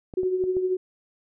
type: clicks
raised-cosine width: 2 ms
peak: -25 dBFS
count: 4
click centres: 0.138 / 0.233 / 0.439 / 0.568 s
type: tone with tremolo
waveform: sine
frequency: 370 Hz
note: F#4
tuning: in tune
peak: -19 dBFS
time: 0.17-0.77 s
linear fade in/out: 5 ms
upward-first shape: triangle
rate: 13 Hz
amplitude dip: 60%
effects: none